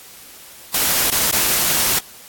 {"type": "noise with dropouts", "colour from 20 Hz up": "white", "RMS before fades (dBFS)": -17, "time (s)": [0.74, 1.99], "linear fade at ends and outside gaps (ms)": 5, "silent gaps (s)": [[1.104, 1.12], [1.315, 1.324]], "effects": ["white hiss -41 dBFS RMS until 2.28 s", "AAC 64 kbps"]}